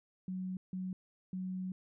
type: tone bursts at uneven times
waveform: sine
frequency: 185.6 Hz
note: F#3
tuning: 6 cents sharp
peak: -36 dBFS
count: 3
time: 0.28-0.57 / 0.73-0.93 / 1.33-1.72 s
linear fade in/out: 2 ms
effects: none